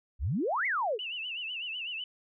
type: exponential two-way sweep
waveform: sine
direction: up then down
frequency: 52.4 to 2259 to 381.6 Hz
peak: -27 dBFS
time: 0.19-0.99 s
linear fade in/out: 50 ms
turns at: 0.66 s
type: tone with vibrato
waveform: sine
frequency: 2800 Hz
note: F7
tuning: 4 cents sharp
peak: -34 dBFS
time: 0.99-2.04 s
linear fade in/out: 2 ms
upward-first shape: sine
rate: 8 Hz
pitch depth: 130 cents each way
effects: none